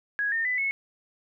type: tone with pitch steps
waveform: sine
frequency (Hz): 1661.2 / 1822 / 1998.5 / 2192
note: G#6 / A#6 / B6 / C#7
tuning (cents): 0 / -40 / +20 / -20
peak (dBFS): -24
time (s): 0.19-0.71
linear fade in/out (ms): 0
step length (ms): 130
effects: none